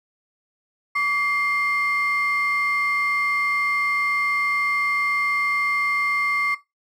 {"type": "ring-modulated tone", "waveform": "triangle", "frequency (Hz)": 1629, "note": "G#6", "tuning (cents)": -34, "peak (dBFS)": -14, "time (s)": [0.95, 6.55], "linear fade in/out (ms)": 10, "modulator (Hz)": 480, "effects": ["noise-tail reverb RT60 0.2 s tail -17 dB re dry", "tanh soft clip ceiling -11 dBFS"]}